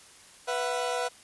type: chord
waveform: 30% pulse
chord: B suspended fourth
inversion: none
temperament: equal with one note detuned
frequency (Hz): 493.9 / 671.2 / 740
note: B4 / E5 / F#5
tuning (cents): 0 / +31 / 0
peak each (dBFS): -28 / -31 / -31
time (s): 0.47-1.09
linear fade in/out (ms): 20
effects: white hiss -53 dBFS RMS until 1.23 s + resampled to 24000 Hz